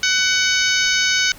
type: harmonic tone with a mistuned harmonic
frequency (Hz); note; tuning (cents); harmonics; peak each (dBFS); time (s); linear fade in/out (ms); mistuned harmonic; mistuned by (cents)
749; F#5; +21; 2 / 3 / 4 / 5 / 6 / 7 / 8 / 9; -20 / -22 / -23 / -24 / -25 / -25 / -26 / -27; 0.03-1.32; 2; 9; -61
effects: pink hiss -42 dBFS RMS until 1.38 s